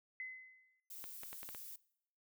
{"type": "tone with exponential decay", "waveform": "sine", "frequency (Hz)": 2038, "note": "C7", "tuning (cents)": -46, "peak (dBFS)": -40, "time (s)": [0.2, 0.8], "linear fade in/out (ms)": 1, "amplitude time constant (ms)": 130}
{"type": "noise", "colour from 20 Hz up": "violet", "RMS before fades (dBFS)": -50, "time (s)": [0.9, 1.76], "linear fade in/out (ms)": 5}
{"type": "clicks", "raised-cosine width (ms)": 0.3, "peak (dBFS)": -33, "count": 6, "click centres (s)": [1.041, 1.234, 1.33, 1.431, 1.49, 1.548]}
{"effects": ["noise-tail reverb RT60 0.7 s tail -21 dB re dry"]}